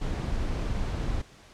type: noise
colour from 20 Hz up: brown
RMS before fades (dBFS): -29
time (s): 0.01-1.22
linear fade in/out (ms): 10
effects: pink hiss -53 dBFS RMS until 1.53 s + low-pass 7000 Hz 12 dB/octave